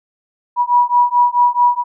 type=beating tone pair; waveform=sine; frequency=969 / 973.6 Hz; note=B5 / B5; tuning=-33 / -25 cents; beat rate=4.6 Hz; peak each=-13 dBFS; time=0.56-1.84 s; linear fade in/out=50 ms; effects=none